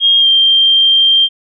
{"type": "tone with pitch glide", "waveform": "sine", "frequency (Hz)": [3242, 3173], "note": ["G#7", "G7"], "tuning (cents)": [-42, 20], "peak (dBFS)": -6, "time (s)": [0, 1.29], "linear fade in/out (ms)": 50, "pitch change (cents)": -38, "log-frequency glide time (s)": [0.19, 0.27], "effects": []}